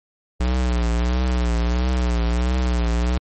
square tone with vibrato, 60.5 Hz, B1, 35 cents flat, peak -18 dBFS, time 0.4-3.18 s, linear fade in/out 5 ms, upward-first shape triangle, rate 1.5 Hz, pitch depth 89 cents each way, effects MP3 32 kbps

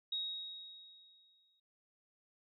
sine tone with exponential decay, 3778 Hz, A#7, 22 cents sharp, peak -34 dBFS, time 0.12-1.6 s, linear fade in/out 5 ms, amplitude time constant 320 ms, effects none

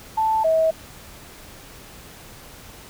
sine tone pair in turn, 880 / 643 Hz, A5 / E5, 0 / -43 cents, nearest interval perfect fourth, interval 543 cents, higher first, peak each -17 / -15 dBFS, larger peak second, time 0.17-0.44 / 0.44-0.71 s, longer neither, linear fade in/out 10 ms, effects pink hiss -43 dBFS RMS until 2.89 s

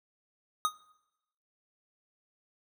square tone with exponential decay, 1246 Hz, D#6, 2 cents sharp, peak -22 dBFS, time 0.65-0.75 s, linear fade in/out 0 ms, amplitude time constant 20 ms, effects noise-tail reverb RT60 0.9 s tail -21 dB re dry

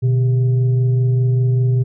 sine tone with frequency modulation, 123.47 Hz, B2, in tune, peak -12 dBFS, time 0.02-1.84 s, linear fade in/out 20 ms, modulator 272 Hz, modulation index 0.33, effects none

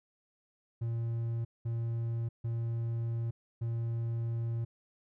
triangle tone bursts at uneven times, 115.8 Hz, A#2, 11 cents flat, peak -29 dBFS, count 4, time 0.81-1.45 / 1.65-2.29 / 2.44-3.31 / 3.61-4.65 s, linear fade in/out 10 ms, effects none

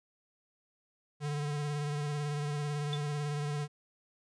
square tone with vibrato, 146.83 Hz, D3, in tune, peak -33 dBFS, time 1.2-3.68 s, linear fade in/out 50 ms, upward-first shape sine, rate 18 Hz, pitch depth 30 cents each way
sine tone with exponential decay, 3500 Hz, A7, 10 cents flat, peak -31 dBFS, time 2.93-3.01 s, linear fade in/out 1 ms, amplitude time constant 17 ms
effects resampled to 22050 Hz

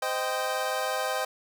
25% pulse chord, C minor, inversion none, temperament equal with one note detuned, 516.6 / 622.3 / 784 Hz, C5 / Eb5 / G5, -22 / 0 / 0 cents, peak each -28 dBFS, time 0.02-1.25 s, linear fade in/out 5 ms, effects none

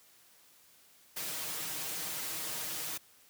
white noise with comb filter, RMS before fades -38 dBFS, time 1.16-2.98 s, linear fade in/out 10 ms, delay 6.4 ms, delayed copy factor +0.8, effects white hiss -62 dBFS RMS until 3.29 s + high-pass 60 Hz 12 dB/octave

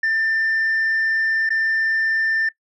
sine tone with dropouts, 1788 Hz, A6, 27 cents sharp, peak -15 dBFS, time 0.03-2.49 s, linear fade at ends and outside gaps 5 ms, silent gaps 1.492-1.503 s, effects noise-tail reverb RT60 0.1 s tail -20 dB re dry + tanh soft clip ceiling -15 dBFS

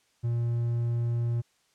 triangle tone, 118.1 Hz, A#2, 23 cents sharp, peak -23 dBFS, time 0.23-1.42 s, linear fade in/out 20 ms, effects white hiss -68 dBFS RMS until 1.74 s + low-pass 8000 Hz 12 dB/octave

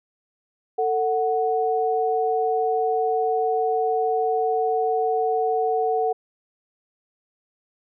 sine tone pair together, 446.9 / 740 Hz, A4 / F#5, +27 / 0 cents, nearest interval major sixth, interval 873 cents, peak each -22 / -22 dBFS, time 0.78-6.13 s, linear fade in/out 10 ms, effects none

